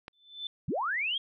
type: click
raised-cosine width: 0.3 ms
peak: -25 dBFS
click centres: 0.081 s
type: tone with exponential growth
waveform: sine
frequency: 3523 Hz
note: A7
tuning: 1 cent sharp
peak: -31 dBFS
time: 0.13-0.47 s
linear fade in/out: 2 ms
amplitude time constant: 73 ms
type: linear sweep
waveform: sine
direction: up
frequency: 92.5 to 3320 Hz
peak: -28 dBFS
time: 0.68-1.18 s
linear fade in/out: 5 ms
effects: none